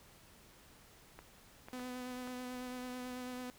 clicks, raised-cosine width 0.5 ms, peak -34 dBFS, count 4, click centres 1.19 / 1.685 / 1.796 / 2.275 s
sawtooth tone with vibrato, 250.7 Hz, B3, 26 cents sharp, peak -38 dBFS, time 1.73-3.5 s, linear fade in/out 0 ms, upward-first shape sine, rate 9.1 Hz, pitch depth 16 cents each way
effects pink hiss -61 dBFS RMS until 3.58 s

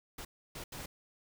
pink noise bursts at uneven times, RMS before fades -44 dBFS, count 3, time 0.18-0.25 / 0.55-0.64 / 0.72-0.86 s, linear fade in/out 5 ms, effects none

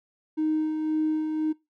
triangle tone with tremolo, 311.1 Hz, D#4, in tune, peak -18 dBFS, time 0.37-1.53 s, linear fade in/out 20 ms, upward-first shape sine, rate 1.9 Hz, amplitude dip 50%, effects noise-tail reverb RT60 0.2 s tail -23 dB re dry + tanh soft clip ceiling -19 dBFS

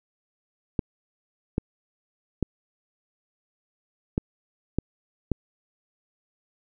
clicks, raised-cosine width 3 ms, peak -10 dBFS, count 6, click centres 0.792 / 1.581 / 2.427 / 4.179 / 4.786 / 5.317 s, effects none

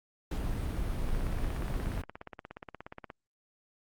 brown noise, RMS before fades -32 dBFS, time 0.31-2.02 s, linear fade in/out 5 ms
click train, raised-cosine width 0.5 ms, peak -27 dBFS, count 35, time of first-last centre 1.09-3.102 s, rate 16.9 Hz
effects Opus 48 kbps

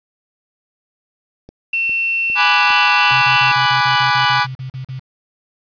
click train, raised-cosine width 2 ms, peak -24 dBFS, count 6, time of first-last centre 1.49-3.514 s, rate 2.47 Hz
sine tone, 2700 Hz, E7, 41 cents sharp, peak -15 dBFS, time 1.73-3.52 s, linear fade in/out 5 ms
sawtooth chord, G# half-diminished seventh, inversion none, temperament equal, 830.6 / 987.8 / 1174.7 / 1480 Hz, G#5 / B5 / D6 / F#6, 0 / 0 / 0 / 0 cents, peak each -14 dBFS, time 2.35-4.47 s, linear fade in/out 50 ms
sine tone bursts, 130.5 Hz, C3, 4 cents flat, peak -24 dBFS, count 13, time 3.11-4.996 s, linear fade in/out 10 ms, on 110 ms, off 38 ms
effects resampled to 11025 Hz + 7-bit

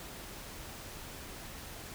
silence, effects pink hiss -46 dBFS RMS until 1.94 s

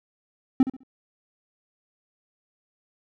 triangle tone with echo, 261.6 Hz, C4, in tune, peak -11 dBFS, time 0.6-0.63 s, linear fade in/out 2 ms, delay 68 ms, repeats 3, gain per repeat -12 dB, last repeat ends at 0.834 s, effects none

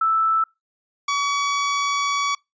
sine / sawtooth tone pair in turn, 1318.5 / 1134.2 Hz, E6 / C#6, 0 / +39 cents, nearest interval minor third, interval 261 cents, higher first, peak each -16 dBFS, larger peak neither, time 0.01-0.44 / 1.08-2.35 s, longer second, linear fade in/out 5 ms, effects noise-tail reverb RT60 0.2 s tail -25 dB re dry + resampled to 16000 Hz

